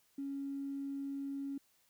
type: tone with tanh clipping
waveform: triangle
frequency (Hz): 277.2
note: C#4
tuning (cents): 0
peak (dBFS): -37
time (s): 0.18-1.58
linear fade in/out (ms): 5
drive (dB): 2
effects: white hiss -72 dBFS RMS until 1.89 s